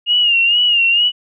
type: tone with vibrato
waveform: sine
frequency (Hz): 2834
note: F7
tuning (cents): +25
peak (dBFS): -10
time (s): 0.06-1.12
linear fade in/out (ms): 50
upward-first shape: sine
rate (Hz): 2.2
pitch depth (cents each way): 69
effects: none